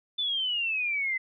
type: exponential sweep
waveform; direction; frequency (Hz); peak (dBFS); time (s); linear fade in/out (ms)
sine; down; 3538 to 2027; -26; 0.18-1.18; 10
effects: none